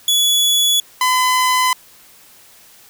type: tone pair in turn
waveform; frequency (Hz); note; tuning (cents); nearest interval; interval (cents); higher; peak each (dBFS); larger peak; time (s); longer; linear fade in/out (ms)
sawtooth; 3400 / 1013; G#7 / B5; +40 / +44; octave + major sixth; 2096; first; -9; neither; 0.08-0.8 / 1.01-1.73; neither; 2
effects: white hiss -46 dBFS RMS until 2.89 s